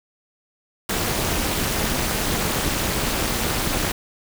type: noise with amplitude modulation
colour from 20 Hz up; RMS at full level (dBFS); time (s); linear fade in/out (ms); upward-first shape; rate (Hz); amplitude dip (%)
pink; -19; 0.89-3.92; 5; sine; 268; 90
effects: none